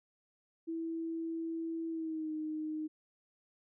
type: tone with pitch glide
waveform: sine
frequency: 328.2 to 309.8 Hz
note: E4 to D#4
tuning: -8 to -7 cents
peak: -35 dBFS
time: 0.67-2.88 s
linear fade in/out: 20 ms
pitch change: -99 cents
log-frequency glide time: 1.89-2.32 s
effects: none